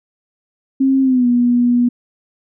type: tone with pitch glide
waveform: sine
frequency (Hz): 267.7 to 242.7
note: C4 to B3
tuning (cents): +40 to -30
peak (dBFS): -10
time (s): 0.8-1.89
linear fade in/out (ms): 10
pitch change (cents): -170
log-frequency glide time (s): 1.02-1.27
effects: none